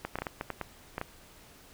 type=clicks; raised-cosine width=0.5 ms; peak=-18 dBFS; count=10; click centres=0.05 / 0.156 / 0.187 / 0.22 / 0.268 / 0.411 / 0.503 / 0.613 / 0.981 / 1.014 s; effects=pink hiss -55 dBFS RMS until 1.73 s